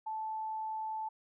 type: tone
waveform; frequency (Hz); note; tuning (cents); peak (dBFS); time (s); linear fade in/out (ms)
sine; 875; A5; -10; -35; 0.06-1.09; 10
effects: none